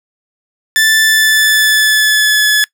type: tone with pitch glide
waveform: sawtooth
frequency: 1760 to 1712.9 Hz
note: A6 to A6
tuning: 0 to -47 cents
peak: -4 dBFS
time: 0.76-2.64 s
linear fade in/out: 0 ms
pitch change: -47 cents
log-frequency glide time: 1.03-2.43 s
effects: noise-tail reverb RT60 0.1 s tail -23 dB re dry